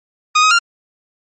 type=tone with pitch steps; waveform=sawtooth; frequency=1239 / 1261 / 1391 Hz; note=D#6 / D#6 / F6; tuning=-8 / +23 / -7 cents; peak=-5 dBFS; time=0.35-0.59 s; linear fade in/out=10 ms; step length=80 ms; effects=MP3 32 kbps